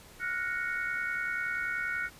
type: chord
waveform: sine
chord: Gb major seventh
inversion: third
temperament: equal with one note detuned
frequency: 1396.9 / 1467.2 / 1864.7 / 2217 Hz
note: F6 / Gb6 / Bb6 / Db7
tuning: 0 / -15 / 0 / 0 cents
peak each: -38 / -33 / -38 / -37 dBFS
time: 0.19-2.1 s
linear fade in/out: 50 ms
effects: pink hiss -53 dBFS RMS until 2.19 s + resampled to 32000 Hz